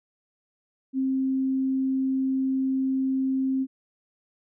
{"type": "tone", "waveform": "sine", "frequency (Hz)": 264.8, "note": "C4", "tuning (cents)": 21, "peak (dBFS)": -22, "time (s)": [0.93, 3.67], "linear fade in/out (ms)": 50, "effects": []}